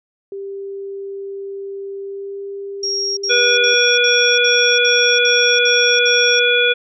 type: tone with pitch glide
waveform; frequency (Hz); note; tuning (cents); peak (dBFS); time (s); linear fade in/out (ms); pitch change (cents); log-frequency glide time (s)
sine; 394.4 to 397.4; G4 to G4; +11 to +24; -25; 0.32-3.74; 2; +13; 2.02-2.41
type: tone bursts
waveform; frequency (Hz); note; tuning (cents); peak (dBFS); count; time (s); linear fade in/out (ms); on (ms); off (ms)
sine; 5588; F8; 0; -18; 9; 2.83-6.394; 5; 340; 63
type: harmonic tone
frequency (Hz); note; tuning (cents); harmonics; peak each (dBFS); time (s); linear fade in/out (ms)
485.2; B4; -31; 1 / 3 / 5 / 7; -17 / -17 / -17 / -17; 3.29-6.74; 20
effects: none